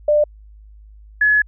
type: tone pair in turn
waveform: sine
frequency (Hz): 596 / 1698.9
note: D5 / G#6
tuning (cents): +25 / +39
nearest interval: octave + tritone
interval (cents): 1814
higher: second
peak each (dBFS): -11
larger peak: neither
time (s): 0.08-0.24 / 1.21-1.42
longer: second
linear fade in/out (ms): 5
effects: added 52 Hz sine -40 dBFS peak until 1.47 s